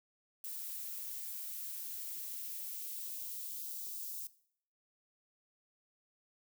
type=noise with high-pass filter sweep; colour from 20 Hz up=violet; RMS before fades=-43 dBFS; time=0.44-4.27 s; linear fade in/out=2 ms; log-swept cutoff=660 to 4900 Hz; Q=1; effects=noise-tail reverb RT60 0.6 s tail -18 dB re dry